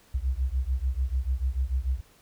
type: beating tone pair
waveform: sine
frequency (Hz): 61.74 / 68.54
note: B1 / C#2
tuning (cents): 0 / -19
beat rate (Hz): 6.8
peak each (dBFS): -27 / -28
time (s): 0.14-2.01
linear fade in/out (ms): 10
effects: pink hiss -59 dBFS RMS until 2.21 s